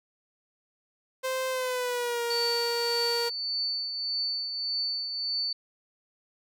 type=tone with pitch glide; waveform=sawtooth; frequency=520 to 471.4 Hz; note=C5 to A#4; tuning=-11 to +19 cents; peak=-24 dBFS; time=1.23-3.3 s; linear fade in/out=20 ms; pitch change=-170 cents; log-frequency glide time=1.49-2.22 s
type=tone with tremolo; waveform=sine; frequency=4500 Hz; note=C#8; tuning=25 cents sharp; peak=-26 dBFS; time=2.3-5.53 s; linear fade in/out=5 ms; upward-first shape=triangle; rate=1.7 Hz; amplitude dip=50%
effects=none